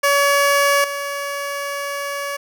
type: tone with level steps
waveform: 15% pulse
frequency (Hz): 566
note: C#5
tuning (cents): +36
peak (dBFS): -7 / -17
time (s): 0.03-2.37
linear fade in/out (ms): 10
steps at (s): 0.84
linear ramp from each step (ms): 2
effects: none